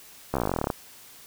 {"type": "slowing click train", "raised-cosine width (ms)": 1, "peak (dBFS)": -11, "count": 18, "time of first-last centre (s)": [0.34, 0.702], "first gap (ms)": 14, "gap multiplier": 1.05, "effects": ["white hiss -49 dBFS RMS until 1.26 s"]}